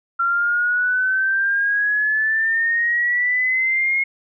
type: exponential sweep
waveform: sine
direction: up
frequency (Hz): 1368 to 2163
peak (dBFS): -16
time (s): 0.19-4.04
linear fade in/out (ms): 10
effects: none